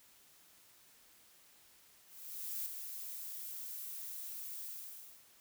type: noise with ADSR envelope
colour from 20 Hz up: violet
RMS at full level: -39 dBFS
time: 2.06-5.27 s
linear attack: 600 ms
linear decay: 3 ms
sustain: -6 dB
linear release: 610 ms
effects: white hiss -64 dBFS RMS until 5.4 s